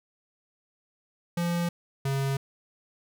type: tone pair in turn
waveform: square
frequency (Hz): 172.2 / 136.68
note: F3 / C#3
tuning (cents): -24 / -24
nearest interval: major third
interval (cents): 400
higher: first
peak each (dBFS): -26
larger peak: neither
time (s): 1.37-1.69 / 2.05-2.37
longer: neither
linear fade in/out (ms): 5
effects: none